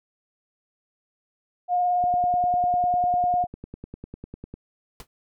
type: tone with vibrato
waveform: sine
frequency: 715 Hz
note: F5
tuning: 41 cents sharp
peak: -19 dBFS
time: 1.68-3.47 s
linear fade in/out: 50 ms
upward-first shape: square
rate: 18 Hz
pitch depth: 10 cents each way
type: click train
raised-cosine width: 3 ms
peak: -24 dBFS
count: 26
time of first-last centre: 2.04-4.54 s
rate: 10 Hz
type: noise with exponential decay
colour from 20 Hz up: pink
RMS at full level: -36 dBFS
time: 5-5.07 s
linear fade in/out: 1 ms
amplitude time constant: 15 ms
effects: none